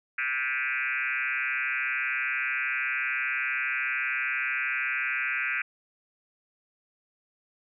sine tone with frequency modulation, 1975.5 Hz, B6, in tune, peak -26 dBFS, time 0.18-5.62 s, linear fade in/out 5 ms, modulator 133 Hz, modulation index 4.3, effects none

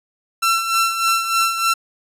sawtooth tone with tremolo, 1347 Hz, E6, 37 cents sharp, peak -10 dBFS, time 0.42-1.74 s, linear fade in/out 10 ms, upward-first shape sine, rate 3.3 Hz, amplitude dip 60%, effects resampled to 32000 Hz

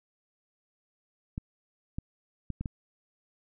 clicks, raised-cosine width 5 ms, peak -21 dBFS, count 5, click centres 1.379 / 1.985 / 2.503 / 2.61 / 2.658 s, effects none

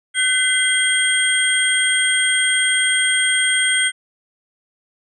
sine tone cluster, 1522 / 2045 / 3229 / 8550 Hz, F#6 / C7 / G#7 / C9, +48 / -40 / -49 / +36 cents, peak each -20 dBFS, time 0.14-3.92 s, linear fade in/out 50 ms, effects none

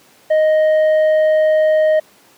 sine tone with tanh clipping, 622.3 Hz, D#5, in tune, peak -11 dBFS, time 0.3-2 s, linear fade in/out 10 ms, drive 5 dB, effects pink hiss -49 dBFS RMS until 2.37 s + high-pass 200 Hz 12 dB/octave

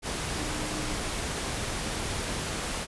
sine tone in noise, 304.3 Hz, D#4, 38 cents flat, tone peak -38 dBFS, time 0.35-1 s, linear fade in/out 50 ms, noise pink, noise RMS -32 dBFS, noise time 0.02-2.87 s, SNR -9 dB, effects resampled to 24000 Hz

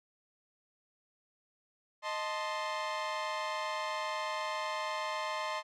sawtooth chord, A diminished, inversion second, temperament equal, 622.3 / 880 / 1046.5 Hz, Eb5 / A5 / C6, 0 / 0 / 0 cents, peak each -35 / -36 / -33 dBFS, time 2.02-5.63 s, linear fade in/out 50 ms, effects low-pass 5000 Hz 12 dB/octave

